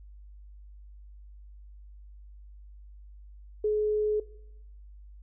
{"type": "tone", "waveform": "sine", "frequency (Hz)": 424.1, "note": "G#4", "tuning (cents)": 36, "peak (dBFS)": -23, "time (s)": [3.64, 4.2], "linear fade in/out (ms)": 5, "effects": ["noise-tail reverb RT60 0.8 s tail -19 dB re dry", "added 50 Hz sine -46 dBFS peak until 5.22 s"]}